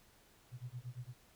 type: tone with tremolo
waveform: sine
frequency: 123.47 Hz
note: B2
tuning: in tune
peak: -40 dBFS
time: 0.51-1.14 s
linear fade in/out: 50 ms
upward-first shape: sine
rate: 8.7 Hz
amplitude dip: 100%
effects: pink hiss -66 dBFS RMS until 1.35 s